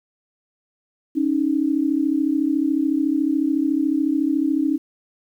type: tone pair together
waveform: sine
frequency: 277.2 / 311.1 Hz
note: C#4 / D#4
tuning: 0 / 0 cents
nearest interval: major second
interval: 200 cents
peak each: -20 dBFS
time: 1.15-4.78 s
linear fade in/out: 20 ms
effects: 9-bit